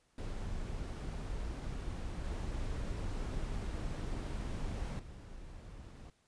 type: noise with level steps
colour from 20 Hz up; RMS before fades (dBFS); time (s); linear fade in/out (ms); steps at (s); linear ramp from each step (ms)
brown; -40 / -38 / -49; 0.18-6.1; 2; 2.24 / 4.99; 5
effects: pink hiss -73 dBFS RMS until 6.27 s + resampled to 22050 Hz